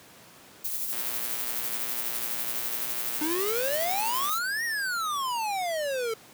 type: noise with tremolo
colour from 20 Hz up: violet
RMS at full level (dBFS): -30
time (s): 0.64-4.39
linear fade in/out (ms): 10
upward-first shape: sine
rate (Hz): 12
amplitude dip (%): 35
type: click train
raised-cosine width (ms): 0.2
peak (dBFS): -21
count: 398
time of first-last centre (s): 0.93-4.294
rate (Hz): 118
type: exponential two-way sweep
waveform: square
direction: up then down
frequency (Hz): 297.4 to 1910 to 438.1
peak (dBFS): -28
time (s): 3.21-6.14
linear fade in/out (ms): 5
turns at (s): 4.64
effects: pink hiss -51 dBFS RMS until 6.33 s + high-pass 150 Hz 12 dB/octave